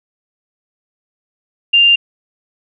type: tone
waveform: sine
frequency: 2794 Hz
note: F7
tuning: in tune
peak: -6 dBFS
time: 1.73-1.96 s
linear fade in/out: 10 ms
effects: none